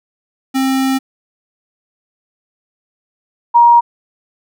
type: tone pair in turn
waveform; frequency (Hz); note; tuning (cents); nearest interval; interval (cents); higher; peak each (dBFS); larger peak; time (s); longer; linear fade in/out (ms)
square / sine; 265.5 / 946.1; C4 / A#5; +25 / +25; octave + minor seventh; 2200; second; -13 / -4; second; 0.54-0.99 / 3.54-3.81; first; 20
effects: none